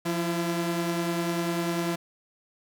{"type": "tone pair together", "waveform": "sawtooth", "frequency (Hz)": [173.02, 336], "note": ["F3", "E4"], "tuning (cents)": [-16, 33], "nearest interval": "major seventh", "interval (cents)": 1149, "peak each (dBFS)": -25, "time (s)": [0.05, 1.96], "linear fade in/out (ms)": 10, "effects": []}